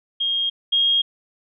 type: tone pair in turn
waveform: sine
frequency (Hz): 3240 / 3254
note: G#7 / G#7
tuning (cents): -43 / -36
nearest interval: unison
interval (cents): 7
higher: second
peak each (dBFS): -19 / -15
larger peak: second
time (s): 0.2-0.5 / 0.72-1.02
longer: neither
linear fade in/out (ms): 10
effects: none